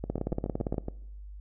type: two click trains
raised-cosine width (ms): 2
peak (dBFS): -20 / -16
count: 7 / 13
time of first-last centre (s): 0.04-0.884 / 0.1-0.782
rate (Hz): 7.11 / 17.6
effects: noise-tail reverb RT60 0.8 s tail -21 dB re dry + added 50 Hz sine -41 dBFS peak until 1.4 s